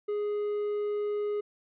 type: tone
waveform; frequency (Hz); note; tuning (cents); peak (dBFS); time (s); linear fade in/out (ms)
triangle; 415.3; G#4; 0; -26; 0.08-1.41; 10
effects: resampled to 8000 Hz